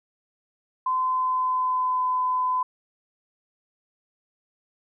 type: tone with pitch glide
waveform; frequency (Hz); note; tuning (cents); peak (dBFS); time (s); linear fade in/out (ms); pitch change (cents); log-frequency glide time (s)
sine; 1026 to 1011.9; C6 to B5; -34 to +42; -21; 0.86-2.63; 5; -24; 1.01-2.07
effects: none